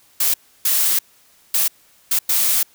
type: noise bursts at uneven times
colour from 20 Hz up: blue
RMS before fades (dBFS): -17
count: 5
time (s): 0.2-0.34 / 0.65-0.99 / 1.54-1.68 / 2.11-2.19 / 2.29-2.63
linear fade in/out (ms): 5
effects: white hiss -54 dBFS RMS until 2.74 s